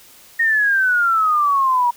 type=exponential sweep; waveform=sine; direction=down; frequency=1864.7 to 950 Hz; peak=-13 dBFS; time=0.39-1.91 s; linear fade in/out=10 ms; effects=white hiss -46 dBFS RMS until 1.96 s